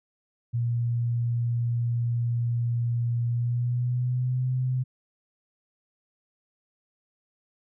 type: tone with pitch glide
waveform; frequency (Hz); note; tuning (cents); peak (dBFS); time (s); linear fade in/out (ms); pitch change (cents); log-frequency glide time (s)
sine; 118.6 to 127.85; A#2 to C3; +30 to -40; -23; 0.53-4.84; 20; +130; 3.27-4.48
effects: none